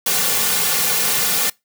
white noise with comb filter, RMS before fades -18 dBFS, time 0.06-1.5 s, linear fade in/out 5 ms, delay 3.1 ms, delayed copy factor -0.9, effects noise-tail reverb RT60 0.2 s tail -24 dB re dry + high-pass 150 Hz 12 dB/octave

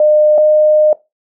sine tone pair in turn, 606 / 610.6 Hz, D#5 / D#5, -46 / -33 cents, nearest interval unison, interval 13 cents, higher second, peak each -6 dBFS, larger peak neither, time 0-0.38 / 0.38-0.93 s, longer second, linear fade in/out 2 ms, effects noise-tail reverb RT60 0.2 s tail -18 dB re dry

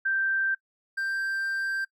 sine / triangle tone pair in turn, 1568 / 1575.5 Hz, G6 / G6, 0 / +8 cents, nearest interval unison, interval 8 cents, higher second, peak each -23 / -25 dBFS, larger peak first, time 0.05-0.55 / 0.97-1.85 s, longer second, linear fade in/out 10 ms, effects noise-tail reverb RT60 0.1 s tail -21 dB re dry

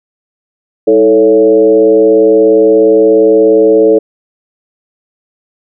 sine tone with frequency modulation, 440 Hz, A4, in tune, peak -3 dBFS, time 0.87-3.99 s, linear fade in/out 10 ms, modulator 117 Hz, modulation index 0.92, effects none

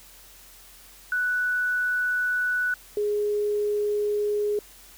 sine tone pair in turn, 1482 / 415.9 Hz, F#6 / G#4, +2 / +2 cents, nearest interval octave + minor seventh, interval 2200 cents, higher first, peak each -22 dBFS, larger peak neither, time 1.12-2.74 / 2.97-4.59 s, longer neither, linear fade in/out 2 ms, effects added 44 Hz sine -56 dBFS peak until 4.97 s + white hiss -50 dBFS RMS until 4.97 s

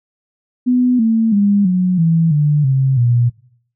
sine tone with pitch steps, 249.2 / 224.6 / 202.4 / 182.43 / 164.41 / 148.18 / 133.54 / 120.36 Hz, B3 / A3 / G#3 / F#3 / E3 / D3 / C3 / B2, +16 / +36 / -44 / -24 / -4 / +16 / +36 / -44 cents, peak -10 dBFS, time 0.66-3.3 s, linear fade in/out 20 ms, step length 330 ms, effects noise-tail reverb RT60 0.6 s tail -20 dB re dry

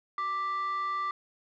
sine tone pair together, 1174.7 / 1975.6 Hz, D6 / B6, 0 / 0 cents, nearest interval major sixth, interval 900 cents, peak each -27 / -37 dBFS, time 0.18-1.11 s, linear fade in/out 2 ms, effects tanh soft clip ceiling -27 dBFS

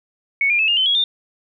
sine tone with pitch steps, 2217 / 2404 / 2606 / 2826 / 3064 / 3322 / 3602 Hz, C#7 / D7 / E7 / F7 / G7 / G#7 / A7, 0 / +40 / -20 / +20 / -40 / 0 / +40 cents, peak -14 dBFS, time 0.41-1.04 s, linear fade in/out 2 ms, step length 90 ms, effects none

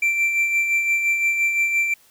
triangle tone with tremolo, 2349 Hz, D7, in tune, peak -14 dBFS, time 0.02-1.94 s, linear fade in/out 5 ms, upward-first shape sine, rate 5.8 Hz, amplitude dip 45%, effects white hiss -55 dBFS RMS until 2.1 s

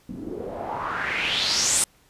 white noise with low-pass filter sweep, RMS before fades -26 dBFS, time 0.09-1.84 s, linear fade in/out 2 ms, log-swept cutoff 220 to 9400 Hz, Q 4.4, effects pink hiss -59 dBFS RMS until 2.09 s + resampled to 32000 Hz

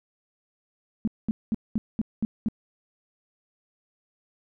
sine tone bursts, 219.7 Hz, A3, 2 cents flat, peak -21 dBFS, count 7, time 1.05-2.485 s, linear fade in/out 0 ms, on 25 ms, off 210 ms, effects none

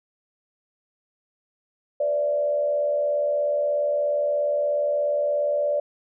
sine tone with frequency modulation, 584 Hz, D5, 10 cents flat, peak -20 dBFS, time 2-5.8 s, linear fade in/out 5 ms, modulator 76.9 Hz, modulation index 0.52, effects none

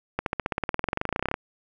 accelerating click train, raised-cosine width 0.5 ms, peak -10 dBFS, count 26, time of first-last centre 0.19-1.341 s, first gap 72 ms, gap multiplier 0.96, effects none

